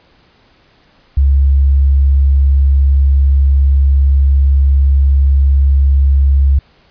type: tone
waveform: sine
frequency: 68.7 Hz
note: C#2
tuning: 15 cents flat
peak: -6 dBFS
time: 1.17-6.59 s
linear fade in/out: 5 ms
effects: pink hiss -50 dBFS RMS until 6.9 s + resampled to 11025 Hz